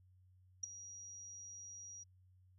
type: tone with ADSR envelope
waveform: sine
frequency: 5750 Hz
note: F8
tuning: 50 cents sharp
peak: -33 dBFS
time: 0.63-2.04 s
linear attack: 9 ms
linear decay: 6 ms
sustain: -16 dB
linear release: 15 ms
effects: added 92 Hz sine -64 dBFS peak until 2.58 s